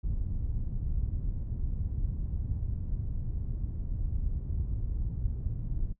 pink low-pass noise, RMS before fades -32 dBFS, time 0.03-5.93 s, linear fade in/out 10 ms, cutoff 100 Hz, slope 12 dB/octave, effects noise-tail reverb RT60 0.1 s tail -18 dB re dry

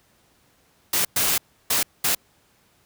white noise bursts at uneven times, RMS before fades -21 dBFS, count 4, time 0.93-1.05 / 1.16-1.38 / 1.7-1.83 / 2.04-2.15 s, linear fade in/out 5 ms, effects pink hiss -61 dBFS RMS until 2.85 s + high-pass 60 Hz 12 dB/octave

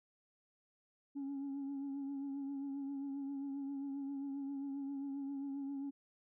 sine tone with vibrato, 277.2 Hz, C#4, in tune, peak -37 dBFS, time 1.15-5.91 s, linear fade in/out 20 ms, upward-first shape triangle, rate 7.5 Hz, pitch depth 42 cents each way, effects tanh soft clip ceiling -37 dBFS

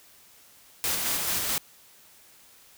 white noise with tremolo, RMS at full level -27 dBFS, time 0.84-1.58 s, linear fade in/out 0 ms, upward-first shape square, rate 4.6 Hz, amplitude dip 25%, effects white hiss -55 dBFS RMS until 2.77 s

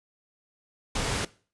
pink low-pass noise, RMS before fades -29 dBFS, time 0.95-1.25 s, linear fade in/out 5 ms, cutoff 9600 Hz, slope 12 dB/octave, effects noise-tail reverb RT60 0.4 s tail -20 dB re dry + resampled to 24000 Hz

